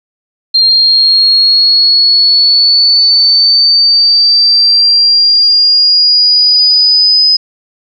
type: linear sweep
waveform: sine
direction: up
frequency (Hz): 4186 to 5040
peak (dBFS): -4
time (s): 0.54-7.37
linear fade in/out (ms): 10
effects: none